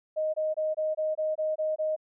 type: tone bursts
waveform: sine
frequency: 622.3 Hz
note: D#5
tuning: in tune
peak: -25 dBFS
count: 9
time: 0.16-1.964 s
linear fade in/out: 20 ms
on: 180 ms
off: 23 ms
effects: none